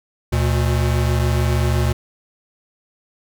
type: tone pair together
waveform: square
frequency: 73.31 / 119.7 Hz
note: D2 / A#2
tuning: -3 / +46 cents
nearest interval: minor sixth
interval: 849 cents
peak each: -19 dBFS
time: 0.32-1.93 s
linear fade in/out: 10 ms
effects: none